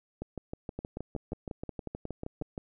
two click trains, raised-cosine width 2 ms, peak -23 / -23 dBFS, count 10 / 16, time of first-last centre 0.79-2.415 / 0.22-2.578 s, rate 5.54 / 6.36 Hz, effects none

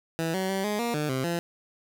15% pulse tone with pitch steps, 163.8 / 189 / 192.9 / 208.8 / 236.2 / 150.4 / 131.2 / 170.8 Hz, E3 / F#3 / G3 / G#3 / A#3 / D3 / C3 / F3, -11 / +37 / -28 / +10 / +23 / +42 / +5 / -38 cents, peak -20 dBFS, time 0.19-1.39 s, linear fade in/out 0 ms, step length 150 ms, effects 9-bit

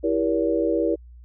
sine chord, E diminished seventh, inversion none, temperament just, 329.6 / 395.6 / 474.7 / 569.6 Hz, E4 / G4 / Bb4 / Db5, 0 / +16 / +31 / +47 cents, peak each -23 / -27 / -24 / -26 dBFS, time 0.03-0.96 s, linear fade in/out 20 ms, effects added 60 Hz sine -42 dBFS peak until 1.24 s

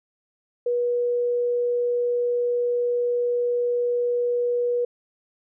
sine tone, 484.1 Hz, B4, 35 cents flat, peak -20 dBFS, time 0.66-4.85 s, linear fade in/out 5 ms, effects none

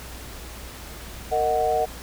sine chord, D# minor, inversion second, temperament equal with one note detuned, 460.3 / 622.3 / 740 Hz, A#4 / D#5 / F#5, -22 / 0 / 0 cents, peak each -25 / -25 / -22 dBFS, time 1.31-1.86 s, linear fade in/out 20 ms, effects added 60 Hz sine -40 dBFS peak until 2.02 s + pink hiss -40 dBFS RMS until 2.02 s

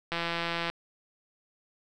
click train, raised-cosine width 0.3 ms, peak -15 dBFS, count 99, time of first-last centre 0.12-0.7 s, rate 169 Hz, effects none

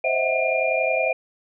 sine tone cluster, 524 / 628 / 659 / 747 / 2403 Hz, C5 / D#5 / E5 / F#5 / D7, +2 / +16 / -1 / +16 / +39 cents, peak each -25 / -27 / -24 / -30 / -24 dBFS, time 0.04-1.13 s, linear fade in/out 5 ms, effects none

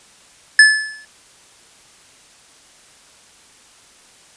square tone with exponential decay, 1731 Hz, A6, 29 cents flat, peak -3 dBFS, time 0.59-1.05 s, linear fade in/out 2 ms, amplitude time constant 100 ms, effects white hiss -48 dBFS RMS until 4.36 s + resampled to 22050 Hz

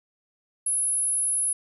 sine tone, 10570 Hz, E9, 4 cents sharp, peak -22 dBFS, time 0.66-1.53 s, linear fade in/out 5 ms, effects none

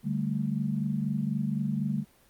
sine chord, D suspended fourth, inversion none, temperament equal, 146.83 / 196 / 220 Hz, D3 / G3 / A3, 0 / 0 / 0 cents, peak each -31 dBFS, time 0.03-2.05 s, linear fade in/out 50 ms, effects pink hiss -61 dBFS RMS until 2.29 s + Opus 32 kbps

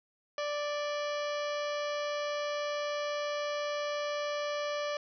harmonic tone with a mistuned harmonic, 587.3 Hz, D5, in tune, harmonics 1 / 2 / 3 / 4 / 5 / 6 / 7 / 8 / 9 / 10, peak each -33 / -39 / -43 / -45 / -47 / -49 / -50 / -51 / -52 / -53 dBFS, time 0.38-4.97 s, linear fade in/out 2 ms, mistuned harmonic 6, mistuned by -99 cents, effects none

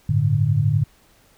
sine chord, G suspended second, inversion none, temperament equal, 98 / 110 / 146.83 Hz, G2 / A2 / D3, 0 / 0 / 0 cents, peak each -23 / -19 / -19 dBFS, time 0.09-0.84 s, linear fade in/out 5 ms, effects pink hiss -56 dBFS RMS until 1.37 s

